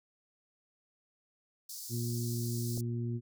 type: high-pass noise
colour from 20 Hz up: pink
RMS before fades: -44 dBFS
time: 1.69-2.81 s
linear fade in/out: 5 ms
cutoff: 4500 Hz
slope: 48 dB/octave
type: harmonic tone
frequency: 118.4 Hz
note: A#2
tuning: 27 cents sharp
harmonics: 1 / 2 / 3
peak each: -33 / -39 / -43 dBFS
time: 1.89-3.21 s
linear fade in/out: 50 ms
type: click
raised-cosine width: 2 ms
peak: -30 dBFS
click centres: 2.776 s
effects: none